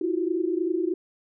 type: tone cluster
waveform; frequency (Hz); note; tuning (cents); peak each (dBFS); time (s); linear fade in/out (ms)
sine; 324.6 / 354.5 / 377.4; E4 / F4 / F#4; -27 / +26 / +34; -27 / -26 / -30; 0.01-0.94; 5
effects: none